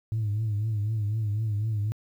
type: tone with vibrato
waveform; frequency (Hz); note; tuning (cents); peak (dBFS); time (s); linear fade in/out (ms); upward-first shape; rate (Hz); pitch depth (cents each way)
sine; 107; A2; -48; -23; 0.12-1.92; 0; triangle; 4; 98
effects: tanh soft clip ceiling -22 dBFS + 10-bit